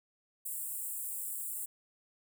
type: high-pass noise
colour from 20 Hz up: pink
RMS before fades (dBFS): -39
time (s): 0.45-1.66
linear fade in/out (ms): 10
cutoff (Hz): 7700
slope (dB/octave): 96
effects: none